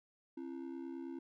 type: ring-modulated tone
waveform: triangle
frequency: 302.1 Hz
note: D4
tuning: 49 cents sharp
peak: -37 dBFS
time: 0.37-1.19 s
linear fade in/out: 5 ms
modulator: 34.7 Hz
effects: none